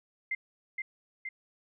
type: tone with echo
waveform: sine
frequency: 2089 Hz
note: C7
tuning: 3 cents flat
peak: -29 dBFS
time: 0.31-0.35 s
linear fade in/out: 5 ms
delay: 470 ms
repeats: 2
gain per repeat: -3 dB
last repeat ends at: 1.29 s
effects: none